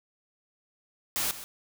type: noise with echo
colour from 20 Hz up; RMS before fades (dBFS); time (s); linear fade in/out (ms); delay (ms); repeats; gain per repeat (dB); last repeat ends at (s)
white; -29; 1.16-1.31; 0; 130; 1; -13; 1.44
effects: none